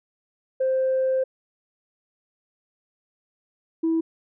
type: tone pair in turn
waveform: sine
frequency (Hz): 523.3 / 326.2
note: C5 / E4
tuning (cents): 0 / -18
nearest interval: minor sixth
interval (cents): 818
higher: first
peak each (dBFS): -18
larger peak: neither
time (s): 0.6-1.24 / 3.83-4.01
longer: first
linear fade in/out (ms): 10
effects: tanh soft clip ceiling -16 dBFS